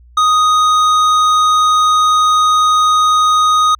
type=tone with hard clipping; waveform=sine; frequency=1246 Hz; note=D#6; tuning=2 cents sharp; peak=-10 dBFS; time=0.17-3.75 s; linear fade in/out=5 ms; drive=10 dB; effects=added 60 Hz sine -40 dBFS peak until 3.79 s